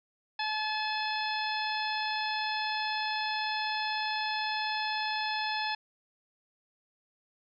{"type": "harmonic tone with a mistuned harmonic", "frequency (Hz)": 861, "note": "A5", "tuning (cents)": -38, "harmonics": [1, 2, 3, 4, 5, 6], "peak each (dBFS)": [-33, -36, -38, -39, -40, -41], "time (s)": [0.39, 5.75], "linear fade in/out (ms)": 5, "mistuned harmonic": 5, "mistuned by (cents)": -41, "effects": []}